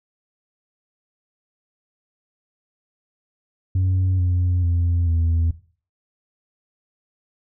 sine tone with pitch steps, 93 / 89.47 / 86.07 / 82.81 Hz, F#2 / F2 / F2 / E2, +9 / +42 / -25 / +8 cents, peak -14 dBFS, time 3.75-5.51 s, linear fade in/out 5 ms, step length 440 ms, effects noise-tail reverb RT60 0.4 s tail -17 dB re dry + tanh soft clip ceiling -15 dBFS

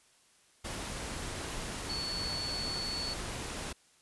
sine tone in noise, 4435 Hz, C#8, in tune, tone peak -35 dBFS, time 1.89-3.14 s, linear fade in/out 10 ms, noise pink, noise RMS -39 dBFS, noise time 0.64-3.73 s, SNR +1 dB, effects white hiss -65 dBFS RMS until 4.01 s + resampled to 24000 Hz

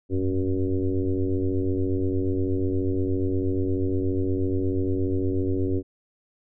sine tone with frequency modulation, 185 Hz, F#3, in tune, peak -21 dBFS, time 0.09-5.83 s, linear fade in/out 50 ms, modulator 94.6 Hz, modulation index 2.5, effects none

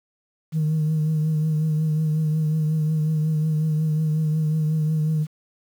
sine tone with vibrato, 155.56 Hz, D#3, in tune, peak -17 dBFS, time 0.52-5.27 s, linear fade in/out 50 ms, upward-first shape triangle, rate 5.5 Hz, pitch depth 42 cents each way, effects tanh soft clip ceiling -16 dBFS + 8-bit

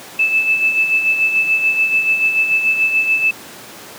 sine tone with tremolo, 2626 Hz, E7, 7 cents flat, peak -10 dBFS, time 0.19-3.31 s, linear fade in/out 5 ms, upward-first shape sine, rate 6.9 Hz, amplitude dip 55%, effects pink hiss -35 dBFS RMS until 3.98 s + high-pass 200 Hz 12 dB/octave

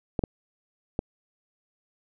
clicks, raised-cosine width 2 ms, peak -12 dBFS, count 3, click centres 0.192 / 0.238 / 0.991 s, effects none

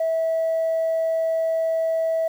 sine tone, 651 Hz, E5, 22 cents flat, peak -18 dBFS, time 0-2.28 s, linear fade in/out 5 ms, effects tanh soft clip ceiling -16 dBFS + 8-bit

